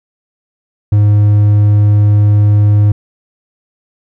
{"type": "tone", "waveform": "triangle", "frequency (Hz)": 103.83, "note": "G#2", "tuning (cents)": 0, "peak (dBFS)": -3, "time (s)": [0.92, 2.92], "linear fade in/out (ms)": 5, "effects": []}